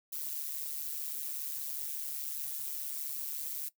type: noise with amplitude modulation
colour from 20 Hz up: violet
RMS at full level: -35 dBFS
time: 0.12-3.69 s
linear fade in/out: 10 ms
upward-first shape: sine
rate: 145 Hz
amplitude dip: 75%
effects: noise-tail reverb RT60 0.1 s tail -18 dB re dry